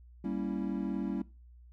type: chord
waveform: triangle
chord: G diminished seventh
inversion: none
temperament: equal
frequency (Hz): 196 / 233.1 / 277.2 / 329.6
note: G3 / Bb3 / Db4 / Fb4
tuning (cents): 0 / 0 / 0 / 0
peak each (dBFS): -34 / -36 / -35 / -37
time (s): 0.24-1.22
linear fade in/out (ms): 5
effects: noise-tail reverb RT60 0.3 s tail -20 dB re dry + added 60 Hz sine -52 dBFS peak until 1.72 s